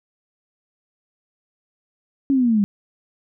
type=linear sweep; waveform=sine; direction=down; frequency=280 to 196 Hz; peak=-14 dBFS; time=2.3-2.64 s; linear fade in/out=0 ms; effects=none